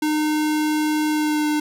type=tone with pitch glide; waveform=square; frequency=305.3 to 301.3 Hz; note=D#4 to D4; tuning=-33 to +44 cents; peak=-19 dBFS; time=0.02-1.6 s; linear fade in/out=5 ms; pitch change=-23 cents; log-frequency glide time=1.1-1.47 s; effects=none